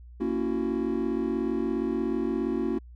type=chord; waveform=triangle; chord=F# dominant seventh; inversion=first; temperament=just; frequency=231.2 / 277.5 / 333 / 370 Hz; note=A#3 / C#4 / E4 / F#4; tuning=-14 / +2 / +18 / 0 cents; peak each=-29 dBFS; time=0.2-2.79 s; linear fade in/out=10 ms; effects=added 60 Hz sine -44 dBFS peak until 2.95 s